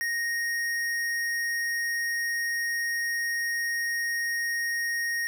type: tone with tanh clipping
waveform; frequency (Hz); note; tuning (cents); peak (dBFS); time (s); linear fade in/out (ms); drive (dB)
sine; 1864.7; A#6; 0; -28; 0.01-5.27; 0; 18
effects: none